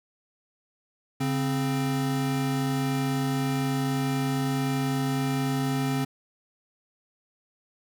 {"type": "tone pair together", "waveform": "square", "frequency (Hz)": [139.6, 263.5], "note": ["C#3", "C4"], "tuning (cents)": [13, 12], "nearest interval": "major seventh", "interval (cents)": 1099, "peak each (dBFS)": [-28, -28], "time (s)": [1.2, 6.05], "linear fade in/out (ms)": 10, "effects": []}